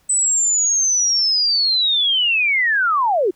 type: linear sweep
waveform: sine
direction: down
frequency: 8070 to 329.6 Hz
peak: -14 dBFS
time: 0.09-3.31 s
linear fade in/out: 10 ms
effects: pink hiss -59 dBFS RMS until 3.35 s